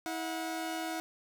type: tone pair together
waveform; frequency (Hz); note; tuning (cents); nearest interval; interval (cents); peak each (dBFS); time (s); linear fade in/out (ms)
sawtooth; 323.8 / 728; E4 / F#5; -31 / -28; octave + major second; 1403; -33 / -34; 0.06-1; 0
effects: none